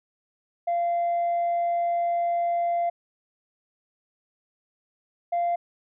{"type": "tone pair in turn", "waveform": "sine", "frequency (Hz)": [690, 693], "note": ["F5", "F5"], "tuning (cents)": [-21, -14], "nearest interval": "unison", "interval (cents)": 7, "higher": "second", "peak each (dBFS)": -20, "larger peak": "neither", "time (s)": [[0.67, 2.9], [5.32, 5.56]], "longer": "first", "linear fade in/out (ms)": 10, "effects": ["tanh soft clip ceiling -20 dBFS"]}